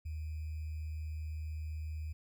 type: tone with sample-and-hold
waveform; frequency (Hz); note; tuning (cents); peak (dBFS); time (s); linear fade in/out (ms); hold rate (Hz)
sine; 77.78; D#2; 0; -37; 0.05-2.13; 10; 2450
effects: none